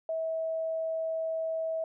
sine tone, 647 Hz, E5, 32 cents flat, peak -29 dBFS, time 0.09-1.84 s, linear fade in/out 2 ms, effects none

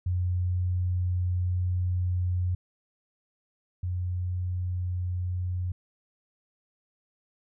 sine tone pair in turn, 90.1 / 90.1 Hz, F#2 / F#2, -45 / -45 cents, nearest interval unison, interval 0 cents, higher neither, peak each -24 / -27 dBFS, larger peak first, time 0.06-2.55 / 3.83-5.72 s, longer first, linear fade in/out 5 ms, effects none

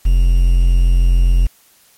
triangle tone with quantisation, 43.65 Hz, F1, in tune, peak -6 dBFS, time 0.05-1.47 s, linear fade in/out 10 ms, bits 6, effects white hiss -51 dBFS RMS until 1.97 s + MP3 64 kbps

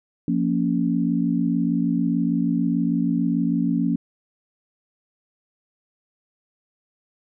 sine chord, Bb minor, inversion second, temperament just, 174.81 / 233.1 / 279.7 Hz, F3 / Bb3 / Db4, +2 / 0 / +16 cents, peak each -23 dBFS, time 0.28-3.96 s, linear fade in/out 2 ms, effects none

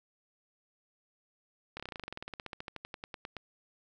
slowing click train, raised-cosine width 0.3 ms, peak -24 dBFS, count 27, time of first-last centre 1.77-3.367 s, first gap 27 ms, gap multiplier 1.06, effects none

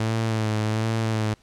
sawtooth tone with vibrato, 110 Hz, A2, in tune, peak -18 dBFS, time 0-1.34 s, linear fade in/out 5 ms, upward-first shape sine, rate 1.3 Hz, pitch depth 39 cents each way, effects pink hiss -59 dBFS RMS until 1.42 s + low-pass 8000 Hz 12 dB/octave

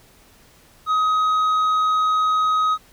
sine tone with tanh clipping, 1262 Hz, D#6, 24 cents sharp, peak -17 dBFS, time 0.86-2.78 s, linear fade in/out 50 ms, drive 5 dB, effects pink hiss -52 dBFS RMS until 2.92 s

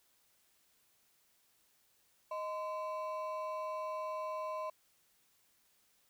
triangle ring-modulated tone, 826 Hz, G#5, 10 cents flat, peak -32 dBFS, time 2.31-4.7 s, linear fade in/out 5 ms, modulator 202 Hz, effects white hiss -72 dBFS RMS until 6.09 s

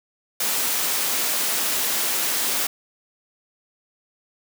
white high-pass noise, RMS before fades -23 dBFS, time 0.4-2.67 s, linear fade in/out 5 ms, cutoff 230 Hz, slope 12 dB/octave, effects none

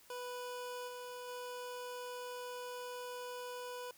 25% pulse tone with level steps, 493.9 Hz, B4, in tune, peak -38 / -41 / -39 dBFS, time 0.1-3.91 s, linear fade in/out 2 ms, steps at 0.87 / 1.27 s, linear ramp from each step 20 ms, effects white hiss -63 dBFS RMS until 3.97 s

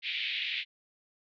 pink band-pass noise, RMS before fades -34 dBFS, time 0.02-0.65 s, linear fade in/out 50 ms, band 2100 to 3800 Hz, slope 48 dB/octave, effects none

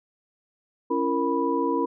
sine tone cluster, 277.7 / 338.1 / 464.4 / 984 Hz, C#4 / E4 / A#4 / B5, +3 / +44 / -7 / -7 cents, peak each -27 dBFS, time 0.9-1.86 s, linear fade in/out 10 ms, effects none

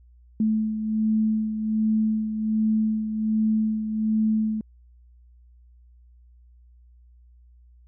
sine beating tone pair, 217.5 / 218.8 Hz, A3 / A3, -20 / -9 cents, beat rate 1.3 Hz, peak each -21 / -29 dBFS, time 0.4-4.61 s, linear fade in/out 2 ms, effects added 60 Hz sine -50 dBFS peak until 7.87 s

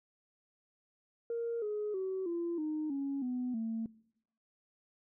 sine tone with pitch steps, 466.2 / 420.2 / 378.7 / 341.3 / 307.6 / 277.2 / 249.8 / 225.2 Hz, A#4 / G#4 / F#4 / F4 / D#4 / C#4 / B3 / A3, 0 / +20 / +40 / -40 / -20 / 0 / +20 / +40 cents, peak -32 dBFS, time 1.3-3.86 s, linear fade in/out 2 ms, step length 320 ms, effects noise-tail reverb RT60 0.8 s tail -23 dB re dry + tanh soft clip ceiling -29 dBFS

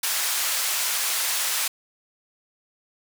white band-pass noise, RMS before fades -25 dBFS, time 0.03-1.68 s, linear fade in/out 5 ms, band 860 to 14000 Hz, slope 12 dB/octave, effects none

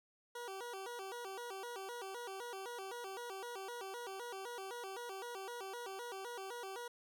20% pulse tone with vibrato, 430.4 Hz, A4, 38 cents flat, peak -39 dBFS, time 0.35-6.88 s, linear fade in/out 5 ms, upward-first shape square, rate 3.9 Hz, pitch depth 190 cents each way, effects none

